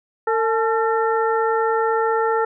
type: harmonic tone with a mistuned harmonic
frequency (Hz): 452.6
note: A4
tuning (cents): +49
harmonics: 1 / 2 / 3 / 4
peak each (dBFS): -19 / -22 / -24 / -30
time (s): 0.27-2.45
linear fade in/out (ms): 5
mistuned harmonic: 2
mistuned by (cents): -74
effects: none